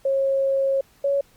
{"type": "tone pair in turn", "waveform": "sine", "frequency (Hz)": [543, 558.9], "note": ["C#5", "C#5"], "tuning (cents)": [-36, 14], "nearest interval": "unison", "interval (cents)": 50, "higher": "second", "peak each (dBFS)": -18, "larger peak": "neither", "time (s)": [[0.05, 0.81], [1.04, 1.21]], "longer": "first", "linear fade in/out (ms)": 5, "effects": ["pink hiss -57 dBFS RMS until 1.36 s", "Opus 48 kbps"]}